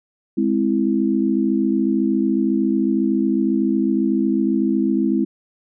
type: chord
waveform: sine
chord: Ab augmented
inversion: none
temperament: equal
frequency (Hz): 207.7 / 261.6 / 329.6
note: Ab3 / C4 / E4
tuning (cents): 0 / 0 / 0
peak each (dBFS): -20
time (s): 0.37-5.25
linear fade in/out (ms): 10
effects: none